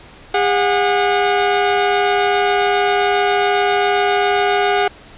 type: tone pair together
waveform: sawtooth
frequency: 405.6 / 728.6 Hz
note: G#4 / F#5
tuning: -41 / -27 cents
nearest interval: minor seventh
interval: 1014 cents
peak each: -12 dBFS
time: 0.34-4.88 s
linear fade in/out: 5 ms
effects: pink hiss -41 dBFS RMS until 5.17 s + resampled to 8000 Hz